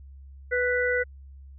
harmonic tone, 493.9 Hz, B4, in tune, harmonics 1 / 3 / 4, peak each -25 / -27 / -28 dBFS, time 0.51-1.04 s, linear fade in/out 20 ms, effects added 68 Hz sine -43 dBFS peak until 1.58 s

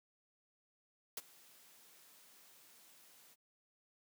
white noise with ADSR envelope, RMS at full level -40 dBFS, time 1.17-3.36 s, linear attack 3 ms, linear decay 31 ms, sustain -23 dB, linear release 37 ms, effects high-pass 150 Hz 12 dB/octave

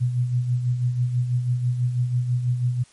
sine tone with tremolo, 123.47 Hz, B2, in tune, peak -17 dBFS, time 0-2.84 s, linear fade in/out 20 ms, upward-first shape sine, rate 6.1 Hz, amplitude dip 55%, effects white hiss -55 dBFS RMS until 2.92 s + MP3 48 kbps

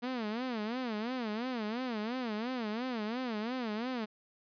sawtooth tone with vibrato, 233.1 Hz, A#3, in tune, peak -30 dBFS, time 0.02-4.06 s, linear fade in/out 20 ms, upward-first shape sine, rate 2.9 Hz, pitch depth 190 cents each way, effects resampled to 11025 Hz

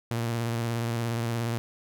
sawtooth tone with vibrato, 116.54 Hz, A#2, in tune, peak -23 dBFS, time 0.11-1.58 s, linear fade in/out 0 ms, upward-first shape square, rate 17 Hz, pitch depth 29 cents each way, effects none

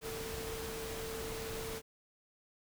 sine tone in noise, 447.9 Hz, A4, 31 cents sharp, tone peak -42 dBFS, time 0.01-1.82 s, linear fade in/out 50 ms, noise pink, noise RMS -43 dBFS, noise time 0.01-1.82 s, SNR -2 dB, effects none

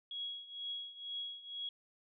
sine tone with tremolo, 3322 Hz, G#7, in tune, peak -37 dBFS, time 0.11-1.69 s, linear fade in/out 2 ms, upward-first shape triangle, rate 2.1 Hz, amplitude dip 85%, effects none

